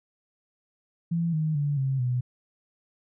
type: tone with pitch steps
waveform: sine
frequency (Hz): 168.2 / 156.03 / 144.74 / 134.27 / 124.56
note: E3 / D#3 / D3 / C3 / B2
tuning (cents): +35 / +5 / -25 / +45 / +15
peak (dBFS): -23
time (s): 1.11-2.21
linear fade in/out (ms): 10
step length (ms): 220
effects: none

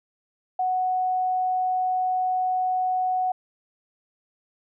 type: tone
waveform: sine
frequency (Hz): 740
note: F#5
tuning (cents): 0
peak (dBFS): -21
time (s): 0.59-3.32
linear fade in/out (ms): 5
effects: none

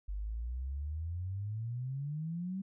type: exponential sweep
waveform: sine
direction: up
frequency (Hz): 48 to 196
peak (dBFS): -35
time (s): 0.08-2.62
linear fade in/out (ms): 10
effects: none

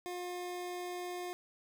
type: tone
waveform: 25% pulse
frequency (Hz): 356.8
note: F4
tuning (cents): +37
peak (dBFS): -35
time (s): 0.06-1.33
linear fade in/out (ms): 0
effects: none

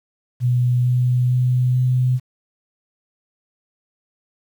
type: tone with pitch steps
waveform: sine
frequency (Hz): 123.47 / 124.54 / 125.63 / 126.72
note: B2 / B2 / B2 / B2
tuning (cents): 0 / +15 / +30 / +45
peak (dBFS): -14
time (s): 0.4-2.2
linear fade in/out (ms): 50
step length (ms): 450
effects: 8-bit

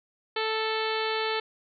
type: harmonic tone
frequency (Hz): 440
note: A4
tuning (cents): 0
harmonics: 1 / 2 / 3 / 4 / 5 / 6 / 7 / 8 / 9 / 10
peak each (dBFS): -30 / -33 / -35 / -36 / -37 / -38 / -38 / -39 / -40 / -40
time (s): 0.36-1.4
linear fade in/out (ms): 5
effects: none

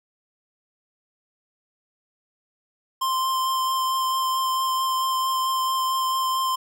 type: tone with vibrato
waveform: square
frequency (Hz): 1046.5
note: C6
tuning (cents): 0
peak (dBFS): -22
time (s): 3.01-6.56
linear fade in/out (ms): 10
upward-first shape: sine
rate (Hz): 4.5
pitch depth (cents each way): 10
effects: none

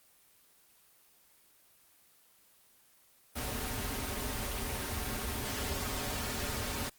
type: noise with comb filter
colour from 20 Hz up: pink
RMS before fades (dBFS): -36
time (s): 3.35-6.9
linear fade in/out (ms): 20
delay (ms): 6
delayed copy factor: -0.8
effects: white hiss -64 dBFS RMS until 6.98 s + Opus 24 kbps

